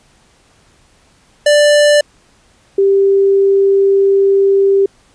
square / sine tone pair in turn, 589 / 393.1 Hz, D5 / G4, +5 / +5 cents, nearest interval perfect fifth, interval 700 cents, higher first, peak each -7 dBFS, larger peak neither, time 1.46-2.01 / 2.78-4.86 s, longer second, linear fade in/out 5 ms, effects pink hiss -51 dBFS RMS until 5.14 s + resampled to 22050 Hz

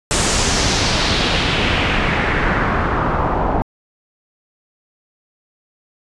pink noise with low-pass filter sweep, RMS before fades -17 dBFS, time 0.11-3.62 s, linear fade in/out 0 ms, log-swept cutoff 8300 to 840 Hz, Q 1.9, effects resampled to 24000 Hz

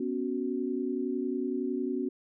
sine chord, B suspended second, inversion none, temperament just, 246.9 / 277.8 / 370.4 Hz, B3 / C#4 / F#4, 0 / +4 / +2 cents, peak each -33 dBFS, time 0-2.09 s, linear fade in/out 5 ms, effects none

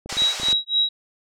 clicks, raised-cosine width 2 ms, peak -22 dBFS, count 8, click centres 0.06 / 0.126 / 0.169 / 0.221 / 0.399 / 0.433 / 0.485 / 0.529 s
white band-pass noise, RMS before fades -31 dBFS, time 0.09-0.53 s, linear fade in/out 5 ms, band 500 to 7000 Hz, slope 24 dB/octave
sine tone with tremolo, 3852 Hz, B7, 44 cents flat, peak -15 dBFS, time 0.17-0.89 s, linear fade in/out 5 ms, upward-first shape sine, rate 3.6 Hz, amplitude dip 100%
effects none

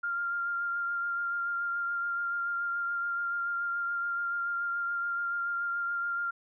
sine tone with vibrato, 1395 Hz, F6, 2 cents flat, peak -29 dBFS, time 0.03-6.31 s, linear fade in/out 10 ms, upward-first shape sine, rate 7 Hz, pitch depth 16 cents each way, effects none

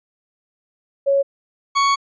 sine / 40% pulse tone pair in turn, 554.4 / 1114.6 Hz, C#5 / C#6, 0 / +9 cents, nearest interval octave, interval 1209 cents, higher second, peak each -13 dBFS, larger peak neither, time 1.06-1.23 / 1.75-1.96 s, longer second, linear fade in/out 20 ms, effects resampled to 16000 Hz

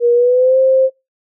sine tone with pitch glide, 477.1 to 526.3 Hz, A#4 to C5, +40 to +10 cents, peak -8 dBFS, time 0-0.9 s, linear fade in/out 50 ms, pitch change +170 cents, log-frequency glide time 0.13-0.58 s, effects noise-tail reverb RT60 0.2 s tail -22 dB re dry

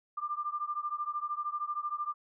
sine beating tone pair, 1188 / 1201 Hz, D6 / D6, +20 / +38 cents, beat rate 13 Hz, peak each -35 / -36 dBFS, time 0.17-2.14 s, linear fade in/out 10 ms, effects none

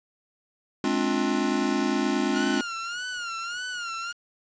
square chord, D half-diminished seventh, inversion second, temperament just, 211.4 / 264.3 / 293.7 / 352.4 Hz, Ab3 / C4 / D4 / F4, +31 / +18 / 0 / +16 cents, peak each -30 / -28 / -29 / -30 dBFS, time 0.84-2.61 s, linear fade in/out 2 ms
sawtooth tone with vibrato, 1419 Hz, F6, 27 cents sharp, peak -27 dBFS, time 2.34-4.13 s, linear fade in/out 20 ms, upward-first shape sine, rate 1.7 Hz, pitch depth 97 cents each way
effects resampled to 16000 Hz + 8-bit

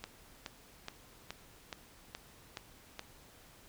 click train, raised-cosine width 0.2 ms, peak -23 dBFS, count 8, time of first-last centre 0.04-2.994 s, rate 2.37 Hz, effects pink hiss -59 dBFS RMS until 3.68 s

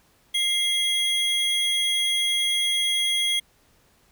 square tone pair together, 2093 / 3297 Hz, C7 / G#7, 0 / -13 cents, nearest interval minor sixth, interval 787 cents, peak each -30 / -22 dBFS, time 0.34-3.4 s, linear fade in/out 10 ms, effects pink hiss -61 dBFS RMS until 4.11 s

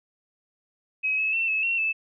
sine tone with pitch steps, 2547 / 2585 / 2692 / 2592 / 2725 / 2626 Hz, D#7 / E7 / E7 / E7 / F7 / E7, +40 / -34 / +36 / -30 / -43 / -7 cents, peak -22 dBFS, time 1.03-1.93 s, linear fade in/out 20 ms, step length 150 ms, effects none

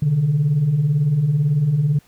sine beating tone pair, 130.81 / 148.81 Hz, C3 / D3, 0 / +23 cents, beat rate 18 Hz, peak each -22 / -14 dBFS, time 0.02-1.99 s, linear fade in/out 5 ms, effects tanh soft clip ceiling -10 dBFS + pink hiss -55 dBFS RMS until 2.07 s

